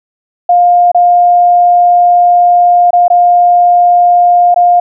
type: tone with dropouts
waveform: sine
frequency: 706 Hz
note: F5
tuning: 19 cents sharp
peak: -3 dBFS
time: 0.49-4.8 s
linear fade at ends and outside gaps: 5 ms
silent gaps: 0.917-0.946 / 2.907-2.931 / 3.081-3.101 / 4.544-4.56 s
effects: none